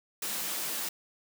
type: high-pass noise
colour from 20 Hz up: white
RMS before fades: -34 dBFS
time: 0.22-0.89 s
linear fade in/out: 5 ms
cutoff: 150 Hz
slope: 96 dB/octave
effects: none